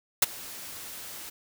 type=noise with ADSR envelope; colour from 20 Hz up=white; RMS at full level=-17 dBFS; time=0.22-1.3 s; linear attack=6 ms; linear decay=21 ms; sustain=-24 dB; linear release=10 ms; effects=none